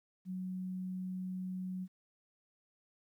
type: tone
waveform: sine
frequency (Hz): 185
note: F#3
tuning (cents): 0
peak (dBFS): -37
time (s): 0.25-1.88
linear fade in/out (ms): 50
effects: 12-bit